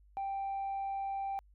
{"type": "tone", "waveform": "sine", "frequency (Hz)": 785, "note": "G5", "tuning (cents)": 2, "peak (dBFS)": -32, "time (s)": [0.17, 1.39], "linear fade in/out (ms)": 0, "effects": ["tanh soft clip ceiling -32 dBFS", "added 50 Hz sine -59 dBFS peak until 1.54 s"]}